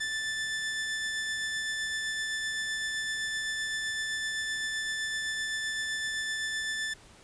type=tone with tremolo; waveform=sawtooth; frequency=1760 Hz; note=A6; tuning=in tune; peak=-26 dBFS; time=0-6.94 s; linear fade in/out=10 ms; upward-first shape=triangle; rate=7.8 Hz; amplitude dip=25%; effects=pink hiss -55 dBFS RMS until 7.23 s + resampled to 22050 Hz